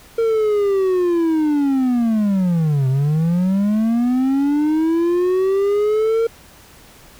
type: linear two-way sweep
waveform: triangle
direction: down then up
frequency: 461 to 128.8 to 461 Hz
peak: -12 dBFS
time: 0.18-6.27 s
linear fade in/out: 5 ms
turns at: 2.88 s
effects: pink hiss -45 dBFS RMS until 7.19 s